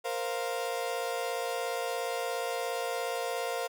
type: chord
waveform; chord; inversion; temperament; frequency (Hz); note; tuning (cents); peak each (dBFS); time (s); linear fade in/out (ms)
35% pulse; Bb suspended second; none; equal; 466.2 / 523.3 / 698.5; Bb4 / C5 / F5; 0 / 0 / 0; -34; 0.04-3.68; 20
effects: none